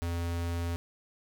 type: tone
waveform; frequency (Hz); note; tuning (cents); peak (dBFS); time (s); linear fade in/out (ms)
square; 85.3; F2; -40; -31; 0.02-0.76; 0
effects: none